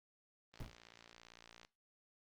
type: click train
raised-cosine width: 0.2 ms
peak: -39 dBFS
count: 65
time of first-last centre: 0.54-1.649 s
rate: 57.7 Hz
type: noise with exponential decay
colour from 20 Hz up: brown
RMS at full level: -42 dBFS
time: 0.6-0.81 s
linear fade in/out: 0 ms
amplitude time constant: 44 ms
effects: noise-tail reverb RT60 0.3 s tail -21 dB re dry + Opus 24 kbps